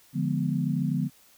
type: chord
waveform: sine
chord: D diminished seventh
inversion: none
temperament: equal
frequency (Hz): 146.83 / 174.61 / 207.7 / 246.9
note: D3 / F3 / Ab3 / Cb4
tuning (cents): 0 / 0 / 0 / 0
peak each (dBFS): -28 / -29 / -32 / -30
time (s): 0.13-1.1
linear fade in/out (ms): 50
effects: white hiss -58 dBFS RMS until 1.37 s